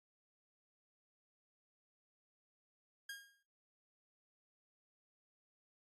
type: tone with exponential decay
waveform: sawtooth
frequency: 1623 Hz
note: G#6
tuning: 40 cents flat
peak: -39 dBFS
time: 3.09-3.43 s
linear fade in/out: 5 ms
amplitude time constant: 73 ms
effects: noise-tail reverb RT60 0.5 s tail -26 dB re dry + AAC 48 kbps